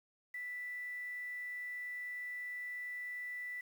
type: tone with quantisation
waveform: sine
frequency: 1975.5 Hz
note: B6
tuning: in tune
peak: -40 dBFS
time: 0.34-3.61 s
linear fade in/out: 5 ms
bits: 10
effects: none